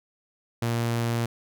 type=tone; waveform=sawtooth; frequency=117.1 Hz; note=A#2; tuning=8 cents sharp; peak=-20 dBFS; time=0.62-1.26 s; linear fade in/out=5 ms; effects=none